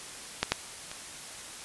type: clicks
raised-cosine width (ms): 0.2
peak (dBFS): -7 / -6 / -21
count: 3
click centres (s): 0.43 / 0.52 / 0.915
effects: white hiss -43 dBFS RMS until 1.64 s + resampled to 24000 Hz